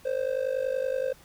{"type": "tone with amplitude modulation", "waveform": "triangle", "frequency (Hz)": 523.3, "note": "C5", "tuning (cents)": 0, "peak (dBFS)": -20, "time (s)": [0.05, 1.13], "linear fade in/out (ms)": 10, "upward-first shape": "sine", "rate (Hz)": 50.6, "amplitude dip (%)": 85, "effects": ["pink hiss -55 dBFS RMS until 1.24 s"]}